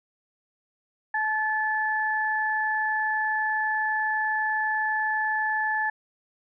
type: tone pair together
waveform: sine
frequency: 864 / 1736 Hz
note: A5 / A6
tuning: -32 / -24 cents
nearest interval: octave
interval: 1208 cents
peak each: -27 / -25 dBFS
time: 1.14-5.9 s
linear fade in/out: 5 ms
effects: none